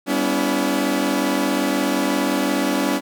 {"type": "chord", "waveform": "sawtooth", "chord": "C# half-diminished seventh", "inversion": "second", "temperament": "equal with one note detuned", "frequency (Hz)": [196, 246.9, 284, 329.6], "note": ["G3", "B3", "C#4", "E4"], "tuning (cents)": [0, 0, 42, 0], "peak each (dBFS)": [-22, -21, -17, -22], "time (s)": [0.06, 3.01], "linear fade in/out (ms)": 50, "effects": []}